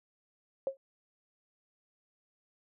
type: tone with exponential decay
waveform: sine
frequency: 540 Hz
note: C#5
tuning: 45 cents flat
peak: -25 dBFS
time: 0.67-0.77 s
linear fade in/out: 1 ms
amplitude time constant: 21 ms
effects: none